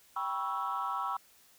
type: chord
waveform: sine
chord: C# half-diminished seventh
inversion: second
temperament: equal with one note detuned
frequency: 784 / 974.2 / 1108.7 / 1318.5 Hz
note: G5 / B5 / C#6 / E6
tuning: 0 / -24 / 0 / 0 cents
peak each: -38 / -36 / -36 / -35 dBFS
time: 0.16-1.17 s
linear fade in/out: 5 ms
effects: tanh soft clip ceiling -25 dBFS + white hiss -62 dBFS RMS until 1.58 s